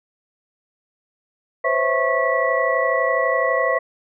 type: tone cluster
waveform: sine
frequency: 509 / 541 / 656 / 1098 / 1951 Hz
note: C5 / C#5 / E5 / C#6 / B6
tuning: -48 / -42 / -9 / -17 / -22 cents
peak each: -23 dBFS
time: 1.64-3.79 s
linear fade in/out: 10 ms
effects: none